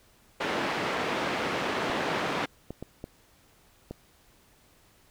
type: band-pass noise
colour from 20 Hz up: pink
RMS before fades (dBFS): -30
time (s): 0.4-2.46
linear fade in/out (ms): 10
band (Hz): 260 to 2700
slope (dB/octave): 12
type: clicks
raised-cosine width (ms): 2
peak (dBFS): -23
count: 5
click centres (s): 1.9 / 2.706 / 2.826 / 3.041 / 3.91
effects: pink hiss -61 dBFS RMS until 5.1 s